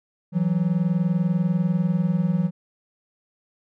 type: tone pair together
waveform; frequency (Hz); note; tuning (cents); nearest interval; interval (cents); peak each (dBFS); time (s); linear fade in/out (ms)
triangle; 164.81 / 184.99; E3 / F#3; 0 / 0; major second; 200; -20; 0.32-2.51; 50
effects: none